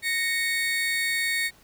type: tone pair together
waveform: 35% pulse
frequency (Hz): 1857 / 2218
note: A#6 / C#7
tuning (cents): -7 / 0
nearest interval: minor third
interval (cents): 307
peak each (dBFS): -25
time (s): 0.02-1.51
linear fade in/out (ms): 50
effects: pink hiss -56 dBFS RMS until 1.63 s